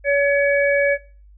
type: harmonic tone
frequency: 566 Hz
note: C#5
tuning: 36 cents sharp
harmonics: 1 / 3 / 4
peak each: -16 / -21 / -22 dBFS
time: 0.04-0.98 s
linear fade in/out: 50 ms
effects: noise-tail reverb RT60 0.4 s tail -21 dB re dry + added 50 Hz sine -44 dBFS peak until 1.37 s